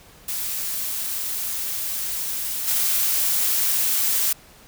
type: noise with level steps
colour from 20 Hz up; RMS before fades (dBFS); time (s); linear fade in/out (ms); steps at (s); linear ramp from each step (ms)
blue; -27 / -21; 0.28-4.33; 5; 2.67; 10
effects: pink hiss -49 dBFS RMS until 4.67 s